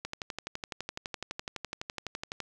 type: click train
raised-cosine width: 0.2 ms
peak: -18 dBFS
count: 29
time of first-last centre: 0.05-2.403 s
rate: 11.9 Hz
effects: none